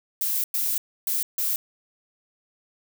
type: noise bursts at uneven times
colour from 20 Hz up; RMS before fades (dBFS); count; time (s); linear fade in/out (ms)
violet; -25; 4; 0.21-0.44 / 0.54-0.78 / 1.07-1.23 / 1.38-1.56; 2
effects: none